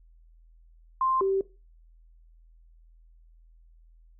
sine tone pair in turn, 1048 / 387.6 Hz, C6 / G4, +2 / -20 cents, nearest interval octave + perfect fourth, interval 1722 cents, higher first, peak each -22 dBFS, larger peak neither, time 1.01-1.21 / 1.21-1.41 s, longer neither, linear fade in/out 2 ms, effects noise-tail reverb RT60 0.3 s tail -19 dB re dry + added 41 Hz sine -53 dBFS peak until 4.19 s

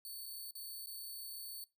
5% pulse tone with dropouts, 4467 Hz, C#8, 12 cents sharp, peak -38 dBFS, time 0.05-1.64 s, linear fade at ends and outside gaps 1 ms, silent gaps 0.258-0.262 / 0.509-0.553 / 0.86-0.871 s, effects noise-tail reverb RT60 0.2 s tail -19 dB re dry

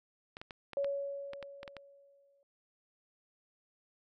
clicks, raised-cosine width 0.3 ms, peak -28 dBFS, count 10, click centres 0.369 / 0.415 / 0.508 / 0.733 / 0.845 / 1.334 / 1.427 / 1.631 / 1.678 / 1.767 s
sine tone with exponential decay, 560 Hz, C#5, 18 cents sharp, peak -29 dBFS, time 0.77-2.43 s, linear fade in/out 1 ms, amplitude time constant 360 ms
effects none

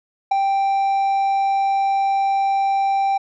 triangle tone with ADSR envelope, 785 Hz, G5, 2 cents sharp, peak -9 dBFS, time 0.31-3.18 s, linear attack 9 ms, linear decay 6 ms, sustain -5 dB, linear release 10 ms, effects resampled to 16000 Hz

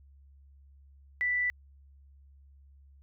sine tone, 1975.5 Hz, B6, in tune, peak -26 dBFS, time 1.21-1.5 s, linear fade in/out 0 ms, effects added 69 Hz sine -54 dBFS peak until 3.02 s

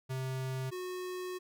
square tone pair in turn, 131 / 365.2 Hz, C3 / F#4, +2 / -23 cents, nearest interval octave + tritone, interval 1775 cents, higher second, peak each -35 / -38 dBFS, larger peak first, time 0.09-0.71 / 0.71-1.39 s, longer second, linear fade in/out 20 ms, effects none

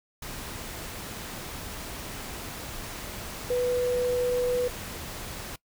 sine tone in noise, 493.9 Hz, B4, in tune, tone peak -23 dBFS, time 3.5-4.68 s, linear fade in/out 5 ms, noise pink, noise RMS -38 dBFS, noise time 0.22-5.56 s, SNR +12 dB, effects noise-tail reverb RT60 0.1 s tail -22 dB re dry

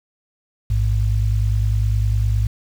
sine tone pair together, 56.15 / 106 Hz, A1 / G#2, +36 / +36 cents, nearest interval major seventh, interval 1100 cents, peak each -18 dBFS, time 0.7-2.47 s, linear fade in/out 5 ms, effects 7-bit

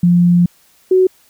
sine tone pair in turn, 174.9 / 372.4 Hz, F3 / F#4, +3 / +11 cents, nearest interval octave + minor second, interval 1308 cents, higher second, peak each -7 dBFS, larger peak neither, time 0.03-0.46 / 0.91-1.07 s, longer first, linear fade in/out 5 ms, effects white hiss -52 dBFS RMS until 1.29 s

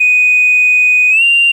sine tone with pitch glide, 2489 to 2778 Hz, D#7 to F7, 0 to -10 cents, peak -5 dBFS, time 0-1.52 s, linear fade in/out 10 ms, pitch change +190 cents, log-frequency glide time 1.1-1.23 s, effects tanh soft clip ceiling -2 dBFS + 7-bit

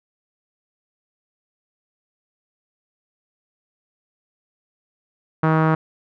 sawtooth tone with low-pass filter, 158.7 Hz, D#3, 35 cents sharp, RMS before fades -17 dBFS, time 5.43-5.75 s, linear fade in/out 5 ms, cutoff 1300 Hz, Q 2.3, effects none

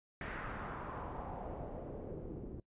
pink noise with low-pass filter sweep, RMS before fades -44 dBFS, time 0.21-2.6 s, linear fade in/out 2 ms, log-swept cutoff 1900 to 310 Hz, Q 2.2, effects noise-tail reverb RT60 0.1 s tail -20 dB re dry + resampled to 8000 Hz

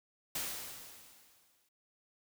white noise with exponential decay, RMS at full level -36 dBFS, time 0.35-1.69 s, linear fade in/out 5 ms, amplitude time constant 290 ms, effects none

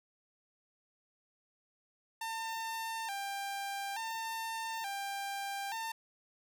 sawtooth tone with vibrato, 846 Hz, G#5, 32 cents sharp, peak -33 dBFS, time 2.21-5.92 s, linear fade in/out 5 ms, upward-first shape square, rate 0.57 Hz, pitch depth 110 cents each way, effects none

